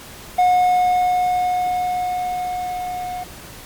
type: tone with level ramp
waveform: triangle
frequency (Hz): 725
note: F#5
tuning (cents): -35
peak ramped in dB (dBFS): -9 to -23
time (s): 0.38-3.24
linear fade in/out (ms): 10
effects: pink hiss -38 dBFS RMS until 3.65 s + MP3 96 kbps